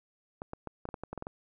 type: clicks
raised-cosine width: 1 ms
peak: -24 dBFS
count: 11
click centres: 0.419 / 0.534 / 0.673 / 0.854 / 0.889 / 0.942 / 1.036 / 1.13 / 1.177 / 1.224 / 1.269 s
effects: none